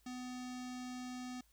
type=tone with low-pass filter; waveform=square; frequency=250.7 Hz; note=B3; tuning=26 cents sharp; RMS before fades=-45 dBFS; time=0.06-1.41 s; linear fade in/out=5 ms; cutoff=6500 Hz; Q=2.1; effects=added 53 Hz sine -70 dBFS peak until 1.52 s + white hiss -73 dBFS RMS until 1.52 s